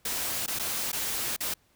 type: noise with dropouts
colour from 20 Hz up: white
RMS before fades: -31 dBFS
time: 0.05-1.54 s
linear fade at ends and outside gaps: 5 ms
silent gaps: 0.463-0.478 / 0.589-0.595 / 0.918-0.929 / 1.364-1.405 s
effects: pink hiss -66 dBFS RMS until 1.75 s